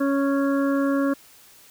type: harmonic tone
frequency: 277.2 Hz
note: C#4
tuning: in tune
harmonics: 1 / 2 / 4 / 5 / 6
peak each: -20 / -26 / -32 / -34 / -36 dBFS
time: 0-1.14 s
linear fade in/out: 10 ms
effects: white hiss -51 dBFS RMS until 1.7 s